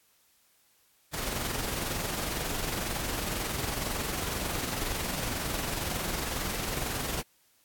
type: noise with amplitude modulation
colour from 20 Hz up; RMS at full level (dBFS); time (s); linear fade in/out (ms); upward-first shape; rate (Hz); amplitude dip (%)
pink; -31; 1.13-7.22; 10; sine; 22; 40
effects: white hiss -66 dBFS RMS until 7.64 s + AAC 64 kbps